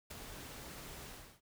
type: noise with ADSR envelope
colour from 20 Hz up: pink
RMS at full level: -42 dBFS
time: 0.1-1.41 s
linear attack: 14 ms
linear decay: 3 ms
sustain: -7 dB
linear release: 330 ms
effects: none